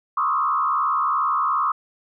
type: tone with frequency modulation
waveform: sine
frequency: 1170 Hz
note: D6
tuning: 7 cents flat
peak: -18 dBFS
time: 0.17-1.72 s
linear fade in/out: 5 ms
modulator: 71.3 Hz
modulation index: 1.8
effects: none